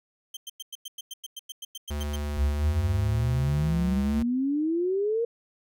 sawtooth tone bursts, 3136 Hz, G7, in tune, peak -32 dBFS, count 15, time 0.34-2.161 s, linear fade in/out 5 ms, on 29 ms, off 99 ms
square tone with pitch glide, 73.42 to 70.39 Hz, D2 to C#2, 0 to +27 cents, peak -29 dBFS, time 1.9-4.23 s, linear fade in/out 10 ms, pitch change -73 cents, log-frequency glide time 3.67-3.77 s
sine exponential sweep, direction up, 64.4 to 474.9 Hz, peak -23 dBFS, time 2.37-5.25 s, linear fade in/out 5 ms
effects none

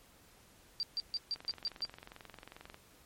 sine tone bursts, 4699 Hz, D8, in tune, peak -32 dBFS, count 7, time 0.8-1.85 s, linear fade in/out 0 ms, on 30 ms, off 140 ms
click train, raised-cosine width 0.3 ms, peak -32 dBFS, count 32, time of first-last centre 1.36-2.744 s, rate 22.4 Hz
effects pink hiss -62 dBFS RMS until 3.05 s + MP3 64 kbps

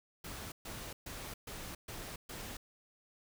pink noise bursts, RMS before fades -45 dBFS, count 6, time 0.24-2.57 s, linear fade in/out 5 ms, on 280 ms, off 130 ms, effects none

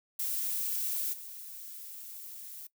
violet noise with level steps, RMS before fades -33 / -45 dBFS, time 0.19-2.67 s, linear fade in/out 5 ms, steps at 1.12 s, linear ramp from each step 20 ms, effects noise-tail reverb RT60 0.1 s tail -19 dB re dry

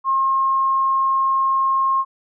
sine tone, 1072 Hz, C6, 42 cents sharp, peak -15 dBFS, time 0.04-2.05 s, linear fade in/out 50 ms, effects none

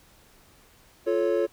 triangle chord, F augmented, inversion none, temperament equal with one note detuned, 349.2 / 436 / 554.4 Hz, F4 / A4 / C#5, 0 / -16 / 0 cents, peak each -24 dBFS, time 1.06-1.47 s, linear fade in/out 20 ms, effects pink hiss -57 dBFS RMS until 1.52 s

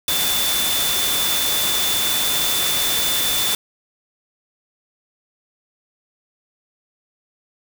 sine tone in noise, 3520 Hz, A7, in tune, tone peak -22 dBFS, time 0.08-3.55 s, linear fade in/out 2 ms, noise white, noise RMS -21 dBFS, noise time 0.08-3.55 s, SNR -4 dB, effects none

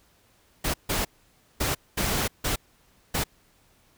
pink noise bursts at uneven times, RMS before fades -26 dBFS, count 6, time 0.64-0.74 / 0.89-1.05 / 1.6-1.75 / 1.97-2.28 / 2.44-2.56 / 3.14-3.24 s, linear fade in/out 10 ms, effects pink hiss -62 dBFS RMS until 3.97 s

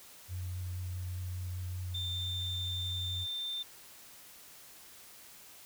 sine tone with pitch glide, 90.5 to 91.18 Hz, F#2 to F#2, -38 to -25 cents, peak -35 dBFS, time 0.28-3.27 s, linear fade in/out 50 ms, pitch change +13 cents, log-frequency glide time 2.14-2.23 s
sine tone, 3584 Hz, A7, 31 cents sharp, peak -34 dBFS, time 1.94-3.63 s, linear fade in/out 10 ms
effects tanh soft clip ceiling -29 dBFS + white hiss -54 dBFS RMS until 5.65 s

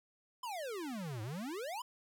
square exponential two-way sweep, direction down then up, 1046.5 to 103.2 to 1046.5 Hz, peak -40 dBFS, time 0.43-1.82 s, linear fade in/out 5 ms, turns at 1.22 s, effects none

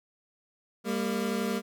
25% pulse tone pair together, 199.67 / 230.9 Hz, G3 / A#3, +32 / -16 cents, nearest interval minor third, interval 252 cents, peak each -27 dBFS, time 0.84-1.62 s, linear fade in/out 50 ms, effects none

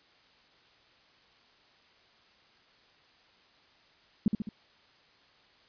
sine tone with echo, 212 Hz, G#3, 36 cents sharp, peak -19 dBFS, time 4.26-4.28 s, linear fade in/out 2 ms, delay 70 ms, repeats 3, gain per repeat -5 dB, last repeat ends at 4.49 s, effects white hiss -62 dBFS RMS until 5.68 s + resampled to 11025 Hz

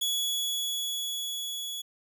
sawtooth tone with level ramp, 3380 Hz, G#7, 30 cents sharp, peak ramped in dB -23 to -31 dBFS, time 0.01-1.82 s, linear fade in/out 10 ms, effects none

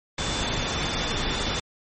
sine tone in noise, 3520 Hz, A7, in tune, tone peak -33 dBFS, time 0.18-1.6 s, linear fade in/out 5 ms, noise pink, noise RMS -27 dBFS, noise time 0.18-1.6 s, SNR -9 dB, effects MP3 32 kbps

